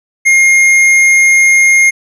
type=tone with hard clipping; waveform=sine; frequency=2133 Hz; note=C7; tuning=33 cents sharp; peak=-6 dBFS; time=0.25-1.91 s; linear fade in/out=20 ms; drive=9 dB; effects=none